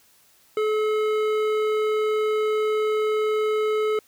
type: tone with hard clipping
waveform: triangle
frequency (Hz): 429.6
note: A4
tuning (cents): -41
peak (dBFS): -22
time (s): 0.57-3.99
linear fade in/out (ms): 2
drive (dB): 16
effects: white hiss -58 dBFS RMS until 4.07 s

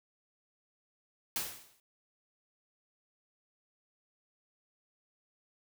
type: noise with exponential decay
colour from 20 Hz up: white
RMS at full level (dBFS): -32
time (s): 1.36-1.8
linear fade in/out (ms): 1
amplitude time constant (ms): 94
effects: none

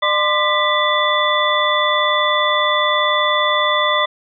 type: tone cluster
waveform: sine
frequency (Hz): 603 / 1034 / 1195 / 1975 / 3481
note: D5 / C6 / D6 / B6 / A7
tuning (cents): +46 / -21 / +30 / 0 / -19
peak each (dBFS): -20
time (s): 0.02-4.06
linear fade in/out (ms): 10
effects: none

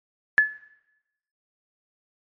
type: tone with exponential decay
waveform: sine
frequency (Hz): 1720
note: A6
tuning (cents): -40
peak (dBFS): -9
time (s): 0.38-0.58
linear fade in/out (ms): 0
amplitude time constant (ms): 42
effects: noise-tail reverb RT60 0.9 s tail -18 dB re dry + MP3 48 kbps

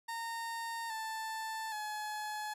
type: tone with pitch steps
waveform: 30% pulse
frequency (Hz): 920 / 884.1 / 849.5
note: A#5 / A5 / G#5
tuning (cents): -23 / +8 / +39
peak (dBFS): -35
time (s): 0.08-2.54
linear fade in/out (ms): 10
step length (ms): 820
effects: resampled to 32000 Hz

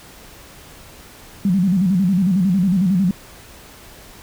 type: tone with vibrato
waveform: sine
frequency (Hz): 186.6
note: F#3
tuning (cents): +15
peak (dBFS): -13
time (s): 1.45-3.11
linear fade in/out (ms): 2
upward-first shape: square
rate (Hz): 11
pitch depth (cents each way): 110
effects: pink hiss -42 dBFS RMS until 4.22 s

